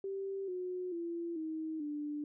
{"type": "tone with pitch steps", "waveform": "sine", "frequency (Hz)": [390, 363.9, 339.5, 316.8, 295.6], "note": ["G4", "F#4", "F4", "D#4", "D4"], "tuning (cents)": [-9, -29, -49, 31, 11], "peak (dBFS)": -36, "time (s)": [0.04, 2.24], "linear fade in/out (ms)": 2, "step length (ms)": 440, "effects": []}